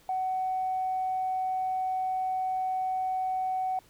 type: tone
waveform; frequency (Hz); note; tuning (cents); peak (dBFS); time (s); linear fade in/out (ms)
sine; 750; F#5; +23; -26; 0.09-3.79; 2
effects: tanh soft clip ceiling -22 dBFS + pink hiss -60 dBFS RMS until 3.89 s